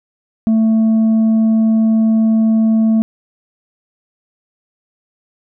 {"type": "tone with tanh clipping", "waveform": "sine", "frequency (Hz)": 221.9, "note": "A3", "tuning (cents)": 15, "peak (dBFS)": -10, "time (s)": [0.47, 3.02], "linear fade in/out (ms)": 0, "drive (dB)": 3, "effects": []}